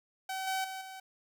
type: tone with level steps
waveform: sawtooth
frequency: 762 Hz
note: G5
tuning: 49 cents flat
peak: -31 / -27 / -35 / -40 dBFS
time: 0.29-1 s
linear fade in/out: 5 ms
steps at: 0.47 / 0.64 / 0.81 s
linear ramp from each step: 5 ms
effects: none